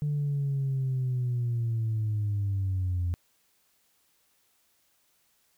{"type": "linear sweep", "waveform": "sine", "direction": "down", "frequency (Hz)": [148.6, 86.2], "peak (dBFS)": -24, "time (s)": [0.02, 3.14], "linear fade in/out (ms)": 0, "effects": ["tanh soft clip ceiling -23 dBFS", "white hiss -69 dBFS RMS until 5.57 s"]}